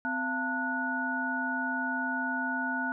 sine tone cluster, 257.3 / 686 / 894 / 1466 Hz, C4 / F5 / A5 / F#6, -29 / -31 / +27 / -16 cents, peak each -34 / -40 / -36 / -31 dBFS, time 0.05-2.92 s, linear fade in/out 0 ms, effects none

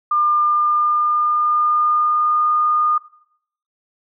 sine tone with pitch glide, 1200 to 1221 Hz, D6 to D#6, +37 to -33 cents, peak -14 dBFS, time 0.11-2.98 s, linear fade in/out 5 ms, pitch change +30 cents, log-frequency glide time 0.33-2.48 s, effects noise-tail reverb RT60 0.7 s tail -18 dB re dry

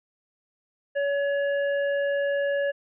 harmonic tone, 565 Hz, C#5, 33 cents sharp, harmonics 1 / 3 / 5, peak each -23 / -31 / -44 dBFS, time 0.95-2.72 s, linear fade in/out 20 ms, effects none

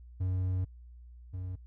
triangle tone pair in turn, 92.5 / 92.07 Hz, F#2 / F#2, 0 / -8 cents, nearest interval unison, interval 8 cents, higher first, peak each -26 / -33 dBFS, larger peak first, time 0.2-0.65 / 1.33-1.56 s, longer first, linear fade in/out 10 ms, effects added 60 Hz sine -48 dBFS peak until 1.66 s

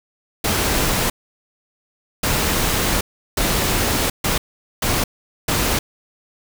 pink noise bursts at uneven times, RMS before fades -19 dBFS, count 6, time 0.44-1.1 / 2.23-3.01 / 3.37-4.1 / 4.24-4.38 / 4.82-5.04 / 5.48-5.79 s, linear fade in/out 5 ms, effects none

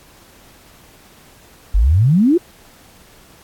sine exponential sweep, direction up, 44 to 371.2 Hz, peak -9 dBFS, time 1.74-2.38 s, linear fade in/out 10 ms, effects pink hiss -47 dBFS RMS until 3.43 s + AAC 64 kbps

